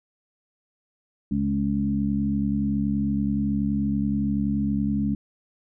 harmonic tone with a mistuned harmonic, 69.3 Hz, C#2, in tune, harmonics 1 / 2 / 3 / 4, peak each -32 / -31 / -23 / -28 dBFS, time 1.31-5.15 s, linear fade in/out 5 ms, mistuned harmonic 4, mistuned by +16 cents, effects none

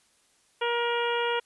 harmonic tone, 473.9 Hz, A#4, 28 cents sharp, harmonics 1 / 2 / 3 / 4 / 5 / 6 / 7, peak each -28 / -30 / -33 / -37 / -37 / -35 / -39 dBFS, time 0.61-1.4 s, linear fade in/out 10 ms, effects white hiss -65 dBFS RMS until 1.45 s + resampled to 24000 Hz

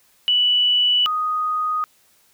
sine tone pair in turn, 2960 / 1244.5 Hz, F#7 / D#6, 0 / 0 cents, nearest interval octave + minor third, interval 1500 cents, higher first, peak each -14 / -19 dBFS, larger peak first, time 0.28-1.06 / 1.06-1.84 s, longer neither, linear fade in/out 0 ms, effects white hiss -58 dBFS RMS until 2.33 s

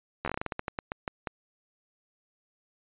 slowing click train, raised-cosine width 0.5 ms, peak -16 dBFS, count 16, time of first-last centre 0.25-1.272 s, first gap 12 ms, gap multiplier 1.22, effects resampled to 8000 Hz

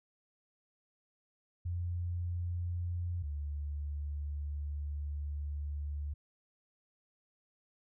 sine tone pair in turn, 87.31 / 72.97 Hz, F2 / D2, 0 / -11 cents, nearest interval minor third, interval 311 cents, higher first, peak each -33 / -35 dBFS, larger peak first, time 1.65-3.23 / 3.23-6.14 s, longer second, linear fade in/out 10 ms, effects none

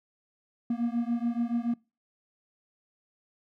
triangle beating tone pair, 233.1 / 240.1 Hz, A#3 / B3, 0 / -49 cents, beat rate 7 Hz, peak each -27 / -28 dBFS, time 0.7-1.74 s, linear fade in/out 5 ms, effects noise-tail reverb RT60 0.3 s tail -24 dB re dry

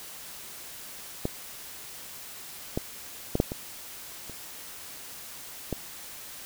clicks, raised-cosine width 2 ms, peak -13 / -13 / -11 / -7 / -19 / -28 / -15 dBFS, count 7, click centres 1.254 / 2.775 / 3.354 / 3.401 / 3.519 / 4.297 / 5.727 s, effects white hiss -43 dBFS RMS until 6.45 s

